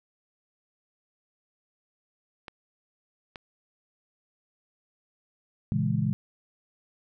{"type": "clicks", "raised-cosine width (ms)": 0.3, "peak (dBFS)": -23, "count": 2, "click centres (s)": [2.482, 3.358]}
{"type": "chord", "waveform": "sine", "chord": "A# half-diminished seventh", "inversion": "none", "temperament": "equal", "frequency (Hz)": [116.54, 138.59, 164.81, 207.7], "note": ["A#2", "C#3", "E3", "G#3"], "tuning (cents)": [0, 0, 0, 0], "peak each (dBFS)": -29, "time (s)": [5.72, 6.13], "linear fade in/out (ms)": 0}
{"effects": []}